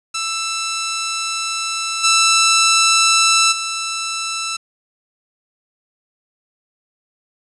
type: tone with level steps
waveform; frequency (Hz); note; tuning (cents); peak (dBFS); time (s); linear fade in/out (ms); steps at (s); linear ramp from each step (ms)
10% pulse; 1327; E6; +11; -12 / -3 / -13; 0.14-4.57; 10; 2.03 / 3.51; 20
effects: resampled to 22050 Hz + 7-bit